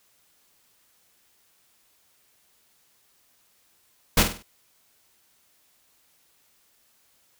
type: noise with echo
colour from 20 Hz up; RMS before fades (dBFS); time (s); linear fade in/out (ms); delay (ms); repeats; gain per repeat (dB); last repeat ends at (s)
pink; -17; 4.17-4.23; 5; 49; 4; -8; 4.426
effects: white hiss -64 dBFS RMS until 7.39 s